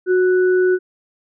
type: tone pair together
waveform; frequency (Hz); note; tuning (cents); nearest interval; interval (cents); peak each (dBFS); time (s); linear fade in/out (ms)
sine; 367.2 / 1480; F#4 / F#6; -13 / 0; 2 octaves; 2413; -12 / -24; 0.06-0.79; 50
effects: none